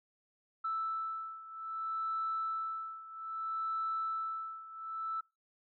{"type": "beating tone pair", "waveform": "sine", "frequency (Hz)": [1318.5, 1319.12], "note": ["E6", "E6"], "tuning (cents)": [0, 1], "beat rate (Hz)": 0.62, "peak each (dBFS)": [-36, -39], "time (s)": [0.64, 5.21], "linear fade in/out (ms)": 10, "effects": ["noise-tail reverb RT60 0.2 s tail -21 dB re dry", "tanh soft clip ceiling -27 dBFS"]}